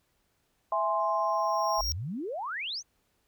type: chord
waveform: sine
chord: E augmented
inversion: none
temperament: equal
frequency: 659.3 / 830.6 / 1046.5 Hz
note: E5 / G#5 / B#5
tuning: 0 / 0 / 0 cents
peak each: -30 / -31 / -28 dBFS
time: 0.72-1.81 s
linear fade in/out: 2 ms
type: tone with exponential growth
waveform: square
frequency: 5588 Hz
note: F8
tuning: in tune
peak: -28 dBFS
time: 1-1.92 s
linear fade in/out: 0 ms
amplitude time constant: 200 ms
type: exponential sweep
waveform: sine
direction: up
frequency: 34.65 to 6645 Hz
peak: -32 dBFS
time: 1.77-2.83 s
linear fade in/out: 50 ms
effects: pink hiss -73 dBFS RMS until 3.27 s